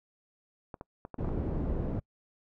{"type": "clicks", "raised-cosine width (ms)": 1, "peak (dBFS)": -27, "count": 6, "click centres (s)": [0.742, 0.811, 1.051, 1.143, 1.246, 1.291]}
{"type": "low-pass noise", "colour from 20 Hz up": "pink", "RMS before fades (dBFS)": -32, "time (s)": [1.18, 2], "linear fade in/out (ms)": 10, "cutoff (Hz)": 430, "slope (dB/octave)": 12}
{"effects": ["noise-tail reverb RT60 0.1 s tail -26 dB re dry"]}